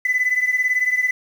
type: beating tone pair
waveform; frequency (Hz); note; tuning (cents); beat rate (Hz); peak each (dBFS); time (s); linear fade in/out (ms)
sine; 2000 / 2018; B6 / B6; +21 / +37; 18; -17 / -20; 0.05-1.11; 5
effects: tanh soft clip ceiling -12 dBFS + 7-bit